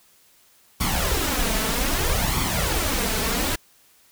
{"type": "noise with flanger", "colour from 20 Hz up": "pink", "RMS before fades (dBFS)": -23, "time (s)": [0.8, 3.56], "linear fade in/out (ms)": 10, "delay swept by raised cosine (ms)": [0.89, 4.59], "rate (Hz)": 0.63, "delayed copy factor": 0.65, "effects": ["white hiss -57 dBFS RMS until 4.11 s"]}